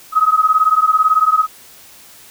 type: beating tone pair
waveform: sine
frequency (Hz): 1259 / 1277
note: D#6 / D#6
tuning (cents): +20 / +45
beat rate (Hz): 18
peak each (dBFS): -13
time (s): 0.12-1.47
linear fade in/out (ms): 50
effects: white hiss -42 dBFS RMS until 2.3 s